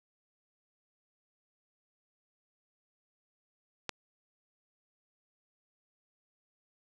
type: click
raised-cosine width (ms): 0.2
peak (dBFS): -16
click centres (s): 3.893
effects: none